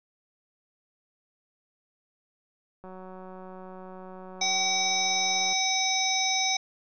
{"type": "click train", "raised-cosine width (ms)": 1, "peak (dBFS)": -31, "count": 501, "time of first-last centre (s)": [2.84, 5.528], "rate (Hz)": 186}
{"type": "harmonic tone", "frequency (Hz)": 760, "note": "F#5", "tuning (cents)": 46, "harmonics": [1, 3, 5, 7, 8], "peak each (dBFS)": [-30, -30, -30, -30, -30], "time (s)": [4.41, 6.57], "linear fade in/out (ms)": 5}
{"effects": []}